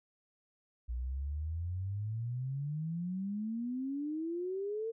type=exponential sweep; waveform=sine; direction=up; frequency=58.27 to 460 Hz; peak=-34 dBFS; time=0.88-4.92 s; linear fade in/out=20 ms; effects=none